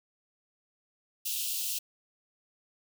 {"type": "high-pass noise", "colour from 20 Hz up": "white", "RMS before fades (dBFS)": -33, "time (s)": [1.25, 1.79], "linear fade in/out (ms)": 10, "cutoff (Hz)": 2600, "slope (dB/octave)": 96, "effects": []}